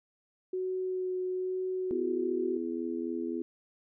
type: tone with vibrato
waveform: sine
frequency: 370 Hz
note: F#4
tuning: in tune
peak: -30 dBFS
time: 0.53-2.57 s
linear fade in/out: 5 ms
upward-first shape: sine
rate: 1.1 Hz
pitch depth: 10 cents each way
type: harmonic tone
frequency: 83.7 Hz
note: E2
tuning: 27 cents sharp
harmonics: 3 / 4 / 5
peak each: -36 / -34 / -39 dBFS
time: 1.91-3.42 s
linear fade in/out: 0 ms
effects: none